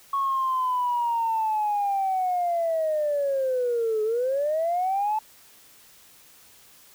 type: linear two-way sweep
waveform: sine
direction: down then up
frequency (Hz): 1108.7 to 424.2 to 876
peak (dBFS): -21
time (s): 0.13-5.19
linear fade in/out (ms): 5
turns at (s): 4.03
effects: tanh soft clip ceiling -17 dBFS + white hiss -53 dBFS RMS until 6.94 s